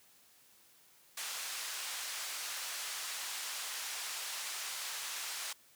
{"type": "band-pass noise", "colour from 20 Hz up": "white", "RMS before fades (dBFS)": -41, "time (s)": [1.17, 5.53], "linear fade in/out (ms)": 5, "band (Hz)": [900, 8300], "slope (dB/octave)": 12, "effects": ["white hiss -64 dBFS RMS until 5.75 s", "high-pass 80 Hz 12 dB/octave"]}